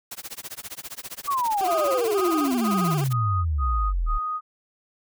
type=noise with tremolo; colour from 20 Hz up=white; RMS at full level=-34 dBFS; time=0.11-3.13 s; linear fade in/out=5 ms; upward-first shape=sine; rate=15 Hz; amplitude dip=100%
type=exponential sweep; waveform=sine; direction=down; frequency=1174.7 to 34.35 Hz; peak=-21 dBFS; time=1.27-4.19 s; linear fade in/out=20 ms
type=tone with vibrato; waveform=20% pulse; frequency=365.8 Hz; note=F#4; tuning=20 cents flat; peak=-24 dBFS; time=1.61-3.04 s; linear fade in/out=0 ms; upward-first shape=sine; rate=15 Hz; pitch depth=170 cents each way
type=tone bursts; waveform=sine; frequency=1244.5 Hz; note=D#6; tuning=in tune; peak=-25 dBFS; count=6; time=1.66-4.41 s; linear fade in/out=50 ms; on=350 ms; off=130 ms
effects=none